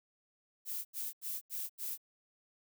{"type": "noise bursts", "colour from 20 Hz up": "violet", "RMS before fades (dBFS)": -39, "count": 5, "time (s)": [0.65, 1.978], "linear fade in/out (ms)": 50, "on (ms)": 200, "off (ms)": 82, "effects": []}